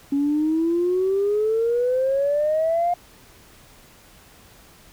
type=exponential sweep; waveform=sine; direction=up; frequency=277.2 to 711 Hz; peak=-17 dBFS; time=0.12-2.94 s; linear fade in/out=5 ms; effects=tanh soft clip ceiling -13 dBFS + pink hiss -50 dBFS RMS until 4.92 s